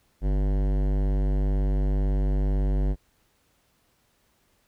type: tone with hard clipping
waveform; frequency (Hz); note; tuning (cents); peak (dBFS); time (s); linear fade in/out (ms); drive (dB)
sine; 49; G1; 0; -23; 0.21-2.96; 50; 18
effects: pink hiss -67 dBFS RMS until 4.67 s